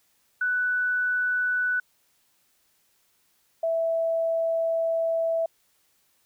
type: tone pair in turn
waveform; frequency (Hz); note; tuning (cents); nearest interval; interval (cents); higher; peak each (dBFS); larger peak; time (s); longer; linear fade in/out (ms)
sine; 1488 / 658.4; F#6 / E5; +9 / -2; octave + major second; 1411; first; -22; neither; 0.41-1.8 / 3.63-5.46; second; 5
effects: white hiss -67 dBFS RMS until 6.25 s